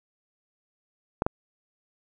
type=clicks; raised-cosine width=1 ms; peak=-9 dBFS; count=2; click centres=1.221 / 1.265 s; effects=none